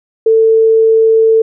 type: tone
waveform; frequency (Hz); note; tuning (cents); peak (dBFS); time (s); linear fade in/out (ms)
sine; 446.2; A4; +24; -5; 0.26-1.42; 5
effects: none